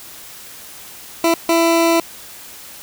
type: tone bursts at uneven times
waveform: 20% pulse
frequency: 333.3 Hz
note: E4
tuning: 19 cents sharp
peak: -7 dBFS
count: 2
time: 1.24-1.34 / 1.49-2 s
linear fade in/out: 2 ms
effects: white hiss -37 dBFS RMS until 2.82 s